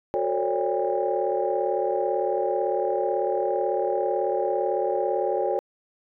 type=tone cluster; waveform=sine; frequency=367.4 / 443.7 / 537 / 575 / 804 Hz; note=F#4 / A4 / C5 / D5 / G5; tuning=-12 / +14 / +45 / -37 / +44 cents; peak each=-28 dBFS; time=0.14-5.59 s; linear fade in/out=0 ms; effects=tanh soft clip ceiling -12 dBFS